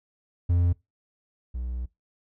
triangle tone pair in turn, 87.31 / 61.31 Hz, F2 / B1, 0 / -12 cents, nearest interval tritone, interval 612 cents, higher first, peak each -17 / -27 dBFS, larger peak first, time 0.49-0.73 / 1.54-1.86 s, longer second, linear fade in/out 10 ms, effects noise-tail reverb RT60 0.2 s tail -22 dB re dry

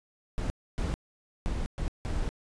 brown noise bursts at uneven times, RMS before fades -30 dBFS, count 5, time 0.38-0.5 / 0.78-0.94 / 1.46-1.66 / 1.78-1.88 / 2.05-2.29 s, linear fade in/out 0 ms, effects resampled to 22050 Hz

